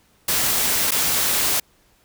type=noise with dropouts; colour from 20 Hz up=white; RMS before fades=-20 dBFS; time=0.28-1.6 s; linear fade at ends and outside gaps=5 ms; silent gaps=0.909-0.917 s; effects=pink hiss -59 dBFS RMS until 2.04 s